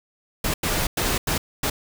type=noise bursts at uneven times; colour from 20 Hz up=pink; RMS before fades=-23 dBFS; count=5; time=0.44-0.54 / 0.63-0.87 / 0.97-1.18 / 1.27-1.38 / 1.63-1.7 s; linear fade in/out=5 ms; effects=none